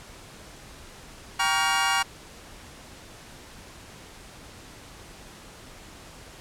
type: chord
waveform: 25% pulse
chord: G half-diminished seventh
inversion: none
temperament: just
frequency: 784 / 940.8 / 1128.9 / 1411.2 Hz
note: G5 / Bb5 / Db6 / F6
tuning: 0 / +16 / +31 / +18 cents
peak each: -24 dBFS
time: 1.39-2.03 s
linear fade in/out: 10 ms
effects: pink hiss -46 dBFS RMS until 6.4 s + low-pass 10000 Hz 12 dB/octave